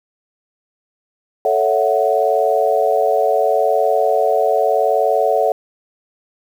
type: chord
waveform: sine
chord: F# minor seventh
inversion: first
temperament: equal with one note detuned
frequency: 440 / 559.5 / 659.3 / 740 Hz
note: A4 / C#5 / E5 / F#5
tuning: 0 / +16 / 0 / 0 cents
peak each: -18 dBFS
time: 1.45-5.52 s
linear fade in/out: 2 ms
effects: 7-bit